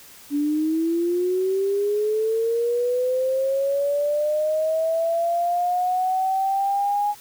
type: linear sweep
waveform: sine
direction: up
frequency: 284.9 to 830.6 Hz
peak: -19 dBFS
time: 0.3-7.15 s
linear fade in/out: 50 ms
effects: white hiss -46 dBFS RMS until 7.2 s